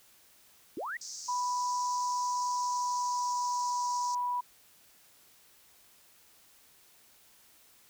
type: linear sweep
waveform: sine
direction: up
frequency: 249.3 to 2012 Hz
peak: -34 dBFS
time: 0.77-0.97 s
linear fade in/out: 2 ms
type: band-pass noise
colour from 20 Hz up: white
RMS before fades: -43 dBFS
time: 1.01-4.15 s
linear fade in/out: 5 ms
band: 5000 to 6800 Hz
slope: 48 dB/octave
type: tone with pitch glide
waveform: sine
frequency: 987.8 to 981.5 Hz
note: B5 to B5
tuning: 0 to -11 cents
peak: -29 dBFS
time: 1.28-4.41 s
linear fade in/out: 10 ms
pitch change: -11 cents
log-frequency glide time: 2.41-3.84 s
effects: white hiss -61 dBFS RMS until 7.89 s